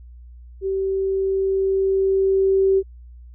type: tone with level ramp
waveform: sine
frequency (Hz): 385.9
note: G4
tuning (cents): -27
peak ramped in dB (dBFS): -20 to -13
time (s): 0.61-2.83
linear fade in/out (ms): 50
effects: added 60 Hz sine -39 dBFS peak until 3.34 s